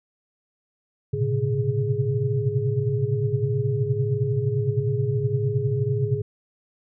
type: tone cluster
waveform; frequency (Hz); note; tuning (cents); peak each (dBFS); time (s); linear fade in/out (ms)
sine; 107.6 / 120.2 / 130.6 / 139.6 / 414.8; A2 / B2 / C3 / C#3 / G#4; -38 / -46 / -3 / +13 / -2; -27; 1.13-6.22; 10
effects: none